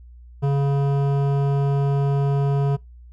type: tone with hard clipping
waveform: triangle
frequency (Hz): 140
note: C#3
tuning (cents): +18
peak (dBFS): -19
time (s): 0.42-2.77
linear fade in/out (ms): 20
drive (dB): 17
effects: noise-tail reverb RT60 0.2 s tail -24 dB re dry + added 60 Hz sine -41 dBFS peak until 3.12 s